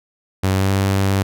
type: tone with pitch glide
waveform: sawtooth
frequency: 95.3 to 97.47 Hz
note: G2 to G2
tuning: -48 to -9 cents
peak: -11 dBFS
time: 0.43-1.23 s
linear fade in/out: 10 ms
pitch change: +39 cents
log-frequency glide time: 0.55-0.71 s
effects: none